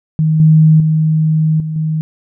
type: tone with level steps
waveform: sine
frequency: 157 Hz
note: D#3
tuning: 16 cents sharp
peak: -9 / -4 / -9 / -17 / -13 dBFS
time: 0.19-2.01 s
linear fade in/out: 0 ms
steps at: 0.4 / 0.8 / 1.6 / 1.76 s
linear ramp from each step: 2 ms
effects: none